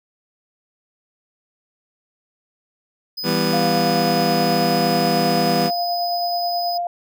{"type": "tone", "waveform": "square", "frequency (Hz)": 5010, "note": "D#8", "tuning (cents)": 11, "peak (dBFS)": -26, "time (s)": [3.17, 6.78], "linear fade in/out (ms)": 10}
{"type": "chord", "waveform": "25% pulse", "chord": "E minor", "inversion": "none", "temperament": "just", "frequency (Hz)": [164.81, 197.78, 247.2], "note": ["E3", "G3", "B3"], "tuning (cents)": [0, 16, 2], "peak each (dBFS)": -19, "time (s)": [3.23, 5.71], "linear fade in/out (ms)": 50}
{"type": "tone with tremolo", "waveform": "sine", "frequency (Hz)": 698.5, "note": "F5", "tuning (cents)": 0, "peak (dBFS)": -19, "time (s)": [3.53, 6.87], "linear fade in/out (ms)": 2, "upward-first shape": "sine", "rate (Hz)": 9.3, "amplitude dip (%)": 25}
{"effects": []}